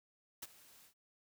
white noise with ADSR envelope, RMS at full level -43 dBFS, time 0.42-0.94 s, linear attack 10 ms, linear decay 29 ms, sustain -19 dB, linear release 92 ms, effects none

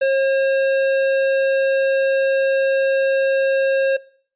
sine tone with tanh clipping, 539 Hz, C#5, 49 cents flat, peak -16 dBFS, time 0.01-3.97 s, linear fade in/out 10 ms, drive 14 dB, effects noise-tail reverb RT60 0.5 s tail -22 dB re dry + resampled to 8000 Hz

